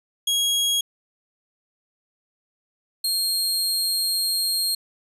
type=tone pair in turn; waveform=sawtooth; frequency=3300 / 4229 Hz; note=G#7 / C8; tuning=-12 / +18 cents; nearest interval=major third; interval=430 cents; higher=second; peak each=-16 / -18 dBFS; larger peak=first; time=0.27-0.81 / 3.04-4.75 s; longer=second; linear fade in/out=5 ms; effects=resampled to 32000 Hz